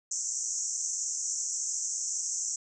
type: band-pass noise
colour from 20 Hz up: pink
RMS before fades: -33 dBFS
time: 0.11-2.56 s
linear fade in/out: 5 ms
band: 5800 to 7700 Hz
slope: 96 dB/octave
effects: none